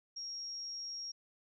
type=tone; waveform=sine; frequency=5588 Hz; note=F8; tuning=in tune; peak=-40 dBFS; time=0.16-1.12 s; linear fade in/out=10 ms; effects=none